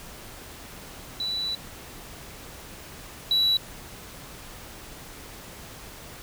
sine tone pair in turn, 3956 / 3926 Hz, B7 / B7, +2 / -11 cents, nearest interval unison, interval 13 cents, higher first, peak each -26 / -17 dBFS, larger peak second, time 1.2-1.55 / 3.31-3.57 s, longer first, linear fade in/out 2 ms, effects tanh soft clip ceiling -17 dBFS + pink hiss -43 dBFS RMS until 6.22 s

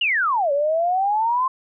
sine exponential two-way sweep, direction down then up, 2960 to 554.4 to 1060 Hz, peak -17 dBFS, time 0.01-1.48 s, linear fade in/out 5 ms, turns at 0.52 s, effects none

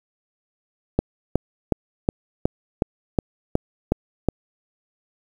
click train, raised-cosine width 2 ms, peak -4 dBFS, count 10, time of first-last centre 0.99-4.287 s, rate 2.73 Hz, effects 7-bit

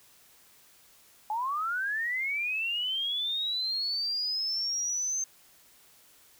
sine linear sweep, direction up, 830.6 to 6310 Hz, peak -28 dBFS, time 1.3-5.24 s, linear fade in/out 2 ms, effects white hiss -59 dBFS RMS until 6.39 s

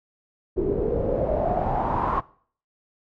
pink noise with low-pass filter sweep, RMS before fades -24 dBFS, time 0.56-2.21 s, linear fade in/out 20 ms, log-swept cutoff 370 to 1100 Hz, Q 5.6, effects noise-tail reverb RT60 0.5 s tail -21 dB re dry

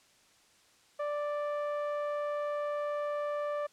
sawtooth tone with low-pass filter, 587.3 Hz, D5, in tune, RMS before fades -34 dBFS, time 0.99-3.67 s, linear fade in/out 10 ms, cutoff 1200 Hz, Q 0.99, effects white hiss -64 dBFS RMS until 3.72 s + low-pass 8000 Hz 12 dB/octave

